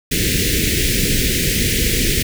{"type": "band-stop noise", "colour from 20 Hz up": "pink", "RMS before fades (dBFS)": -17, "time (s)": [0.11, 2.23], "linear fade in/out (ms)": 10, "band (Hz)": [470, 1800], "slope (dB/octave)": 48, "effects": []}